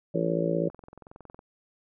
harmonic tone, 56.2 Hz, A1, 37 cents sharp, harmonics 3 / 4 / 5 / 6 / 7 / 8 / 9 / 10, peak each -29 / -40 / -36 / -31 / -36 / -32 / -34 / -30 dBFS, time 0.14-0.69 s, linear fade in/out 10 ms
click train, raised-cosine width 1 ms, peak -32 dBFS, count 16, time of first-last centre 0.7-1.391 s, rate 21.7 Hz
effects none

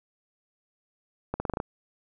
accelerating click train, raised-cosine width 1 ms, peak -15 dBFS, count 7, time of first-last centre 1.34-1.601 s, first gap 60 ms, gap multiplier 0.87, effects none

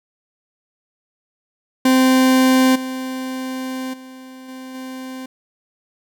40% pulse tone with level steps, 259.6 Hz, C4, 13 cents flat, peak -10 / -23 / -35 / -31 / -28 dBFS, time 1.85-5.26 s, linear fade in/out 5 ms, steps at 2.75 / 3.93 / 4.48 / 4.74 s, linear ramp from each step 10 ms, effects none

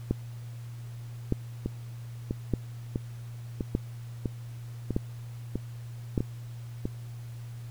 two click trains, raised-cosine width 3 ms, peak -12 / -16 dBFS, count 6 / 9, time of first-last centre 0.11-6.178 / 1.66-6.855 s, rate 0.824 / 1.54 Hz, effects added 118 Hz sine -38 dBFS peak until 7.7 s + pink hiss -56 dBFS RMS until 7.7 s

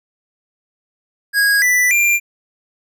square tone with pitch steps, 1646 / 1980.2 / 2382 Hz, G#6 / B6 / D7, -16 / +4 / +24 cents, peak -12 dBFS, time 1.33-2.2 s, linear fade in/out 50 ms, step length 290 ms, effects none

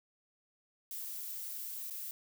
violet noise with dropouts, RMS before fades -42 dBFS, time 0.91-2.11 s, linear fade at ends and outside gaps 1 ms, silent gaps 1.9-1.907 s, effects none

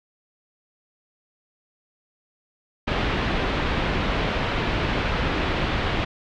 pink low-pass noise, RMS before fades -24 dBFS, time 2.87-6.05 s, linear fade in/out 10 ms, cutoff 3500 Hz, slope 24 dB/octave, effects none

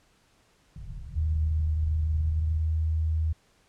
pink low-pass noise, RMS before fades -39 dBFS, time 0.76-2.6 s, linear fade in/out 2 ms, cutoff 170 Hz, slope 96 dB/octave
sine tone with pitch glide, 78.1 to 79.42 Hz, D#2 to D#2, +7 to +36 cents, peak -23 dBFS, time 1.16-3.33 s, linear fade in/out 10 ms, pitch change +29 cents, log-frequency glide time 2-2.73 s
effects pink hiss -64 dBFS RMS until 3.68 s + low-pass 9000 Hz 12 dB/octave

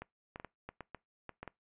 clicks, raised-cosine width 0.5 ms, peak -28 dBFS, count 10, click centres 0.02 / 0.359 / 0.399 / 0.447 / 0.69 / 0.807 / 0.947 / 1.293 / 1.43 / 1.477 s, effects noise-tail reverb RT60 0.2 s tail -23 dB re dry + resampled to 8000 Hz

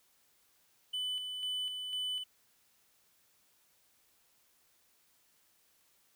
triangle tone with tremolo, 3000 Hz, F#7, 23 cents sharp, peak -32 dBFS, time 0.93-2.24 s, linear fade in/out 10 ms, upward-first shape square, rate 2 Hz, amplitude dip 40%, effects white hiss -70 dBFS RMS until 6.15 s

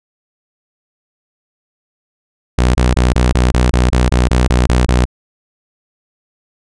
sawtooth tone bursts, 61.7 Hz, B1, 1 cent flat, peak -5 dBFS, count 13, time 2.58-5.054 s, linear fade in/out 5 ms, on 170 ms, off 22 ms, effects resampled to 22050 Hz

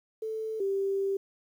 sine tone pair in turn, 440 / 392 Hz, A4 / G4, 0 / 0 cents, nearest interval major second, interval 200 cents, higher first, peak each -31 / -26 dBFS, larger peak second, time 0.22-0.6 / 0.6-1.17 s, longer second, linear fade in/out 5 ms, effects 10-bit

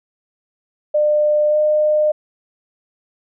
sine tone with pitch glide, 600 to 607 Hz, D5 to D#5, +37 to -43 cents, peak -12 dBFS, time 0.94-2.12 s, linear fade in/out 10 ms, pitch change +20 cents, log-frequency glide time 1.49-1.57 s, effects none

